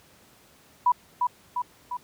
sine tone with echo, 982 Hz, B5, 10 cents flat, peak -16 dBFS, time 0.86-0.92 s, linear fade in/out 5 ms, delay 350 ms, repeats 3, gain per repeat -4 dB, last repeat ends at 1.97 s, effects pink hiss -56 dBFS RMS until 2.03 s + high-pass 80 Hz 12 dB/octave

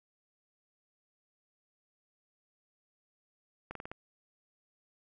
slowing click train, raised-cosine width 0.5 ms, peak -26 dBFS, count 5, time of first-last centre 3.71-3.916 s, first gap 43 ms, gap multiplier 1.12, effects none

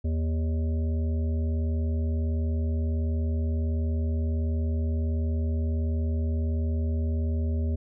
harmonic tone with a mistuned harmonic, 80 Hz, D#2, 49 cents sharp, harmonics 1 / 3 / 5 / 7 / 8, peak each -24 / -34 / -41 / -45 / -47 dBFS, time 0.04-7.76 s, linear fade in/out 10 ms, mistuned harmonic 8, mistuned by -51 cents, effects none

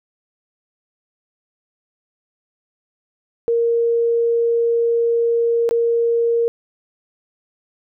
sine tone with dropouts, 466.2 Hz, A#4, in tune, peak -14 dBFS, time 3.48-6.48 s, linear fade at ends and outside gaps 0 ms, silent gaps 5.691-5.71 s, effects none

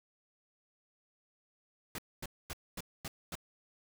pink noise bursts, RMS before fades -41 dBFS, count 6, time 1.95-3.354 s, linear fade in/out 2 ms, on 34 ms, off 240 ms, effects none

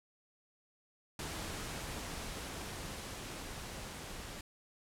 pink noise with level ramp, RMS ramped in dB -41 to -46 dBFS, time 1.19-4.41 s, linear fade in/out 2 ms, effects low-pass 11000 Hz 12 dB/octave

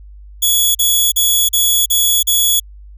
10% pulse tone bursts, 3385 Hz, G#7, 32 cents sharp, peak -3 dBFS, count 6, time 0.42-2.6 s, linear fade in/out 10 ms, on 330 ms, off 40 ms, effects added 50 Hz sine -34 dBFS peak until 2.97 s

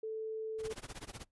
sine tone, 439.6 Hz, A4, 2 cents flat, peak -37 dBFS, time 0.03-0.73 s, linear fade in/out 5 ms
pink noise with tremolo, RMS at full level -44 dBFS, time 0.58-1.26 s, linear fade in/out 50 ms, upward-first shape sine, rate 16 Hz, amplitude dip 95%
brown noise with exponential decay, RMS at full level -45 dBFS, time 1.16-1.31 s, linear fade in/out 1 ms, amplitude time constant 32 ms
effects resampled to 24000 Hz

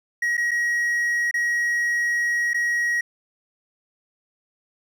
triangle tone with dropouts, 1900 Hz, A#6, 33 cents sharp, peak -18 dBFS, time 0.22-3.01 s, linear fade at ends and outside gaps 5 ms, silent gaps 0.37-0.377 / 0.51-0.514 / 1.312-1.34 / 2.534-2.543 s, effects none

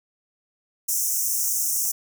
pink high-pass noise, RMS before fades -24 dBFS, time 0.88-1.92 s, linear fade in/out 10 ms, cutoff 5600 Hz, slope 96 dB/octave, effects none

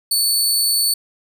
20% pulse tone, 4470 Hz, C#8, 14 cents sharp, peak -9 dBFS, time 0.11-0.94 s, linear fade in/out 5 ms, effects none

